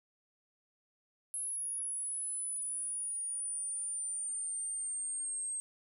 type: exponential sweep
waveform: sine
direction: down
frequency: 10620 to 8372 Hz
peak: -35 dBFS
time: 1.34-5.6 s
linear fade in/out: 0 ms
effects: none